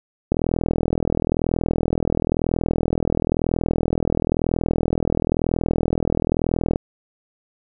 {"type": "click train", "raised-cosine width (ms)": 2, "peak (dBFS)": -6, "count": 265, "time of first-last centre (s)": [0.32, 6.759], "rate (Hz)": 41, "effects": []}